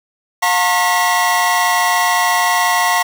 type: tone cluster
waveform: 45% pulse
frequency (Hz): 714 / 907 / 1084 / 1945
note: F5 / A#5 / C#6 / B6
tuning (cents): +38 / -48 / -39 / -27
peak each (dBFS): -18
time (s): 0.42-3.03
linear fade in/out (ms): 10
effects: none